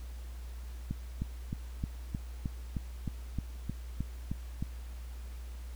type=click train; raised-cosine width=5 ms; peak=-21 dBFS; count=13; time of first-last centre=0.91-4.625 s; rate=3.23 Hz; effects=added 60 Hz sine -40 dBFS peak until 5.75 s + pink hiss -57 dBFS RMS until 5.75 s